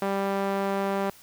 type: tone with band-pass filter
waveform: sawtooth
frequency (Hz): 196.7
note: G3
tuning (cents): +6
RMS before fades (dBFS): -27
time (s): 0.02-1.1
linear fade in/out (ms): 0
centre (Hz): 730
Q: 0.82
effects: white hiss -52 dBFS RMS until 1.22 s